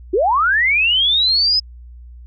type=linear sweep; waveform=sine; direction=up; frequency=326.5 to 5130 Hz; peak=-12 dBFS; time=0.13-1.6 s; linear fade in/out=10 ms; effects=added 60 Hz sine -35 dBFS peak until 2.26 s